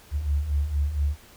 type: beating tone pair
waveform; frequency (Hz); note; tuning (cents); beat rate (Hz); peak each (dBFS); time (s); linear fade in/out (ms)
sine; 69.3 / 73.6; C#2 / D2; 0 / +4; 4.3; -29 / -23; 0.11-1.17; 50
effects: pink hiss -51 dBFS RMS until 1.36 s